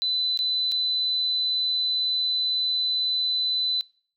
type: tone with dropouts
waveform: sine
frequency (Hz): 4009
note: B7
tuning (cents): +25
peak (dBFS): -22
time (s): 0.02-3.81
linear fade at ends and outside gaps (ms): 0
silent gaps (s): 0.374-0.39 / 0.715-0.72
effects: noise-tail reverb RT60 0.5 s tail -25 dB re dry